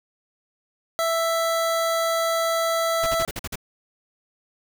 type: tone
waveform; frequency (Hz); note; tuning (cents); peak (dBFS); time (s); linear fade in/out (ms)
25% pulse; 661; E5; +5; -17; 0.99-3.25; 0
type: noise bursts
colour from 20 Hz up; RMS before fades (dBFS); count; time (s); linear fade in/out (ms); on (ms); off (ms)
pink; -30; 7; 3.03-3.557; 5; 35; 47
effects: none